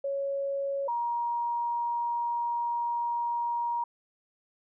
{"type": "tone pair in turn", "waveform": "sine", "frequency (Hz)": [554.4, 946.5], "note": ["C#5", "A#5"], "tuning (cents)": [0, 26], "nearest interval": "major sixth", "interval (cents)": 926, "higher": "second", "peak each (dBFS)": [-28, -27], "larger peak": "second", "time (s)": [[0.04, 0.88], [0.88, 3.84]], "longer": "second", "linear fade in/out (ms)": 5, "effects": []}